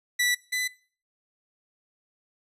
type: tone pair in turn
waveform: sawtooth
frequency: 1963 / 2001 Hz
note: B6 / B6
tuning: -11 / +22 cents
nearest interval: unison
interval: 33 cents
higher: second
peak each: -18 / -22 dBFS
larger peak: first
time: 0.19-0.35 / 0.52-0.68 s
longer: neither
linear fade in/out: 10 ms
effects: noise-tail reverb RT60 0.4 s tail -20 dB re dry + resampled to 32000 Hz